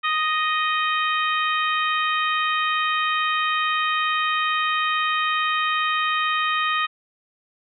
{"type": "harmonic tone", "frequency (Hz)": 622.3, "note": "D#5", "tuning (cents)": 0, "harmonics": [2, 3, 4, 5, 6], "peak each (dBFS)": [-22, -26, -28, -30, -32], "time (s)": [0.03, 6.87], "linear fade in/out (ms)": 20, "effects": []}